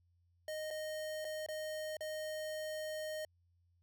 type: tone with dropouts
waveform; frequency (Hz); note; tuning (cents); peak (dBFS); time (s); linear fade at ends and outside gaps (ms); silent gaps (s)
square; 619; D#5; -9; -40; 0.48-3.25; 2; 0.705-0.709 / 1.246-1.25 / 1.463-1.486 / 1.969-2.007
effects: added 87 Hz sine -70 dBFS peak until 3.82 s